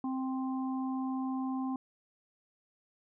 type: harmonic tone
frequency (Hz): 261.9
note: C4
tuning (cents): +2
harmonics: 1 / 3 / 4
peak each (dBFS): -32 / -42 / -44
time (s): 0.04-1.76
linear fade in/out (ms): 2
effects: none